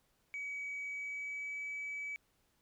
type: tone with pitch glide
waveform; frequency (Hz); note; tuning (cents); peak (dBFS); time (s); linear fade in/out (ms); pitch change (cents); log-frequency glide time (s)
sine; 2271 to 2289; C#7 to D7; +41 to -45; -37; 0.34-2.16; 0; +14; 0.78-1.6
effects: tanh soft clip ceiling -36 dBFS + pink hiss -75 dBFS RMS until 2.61 s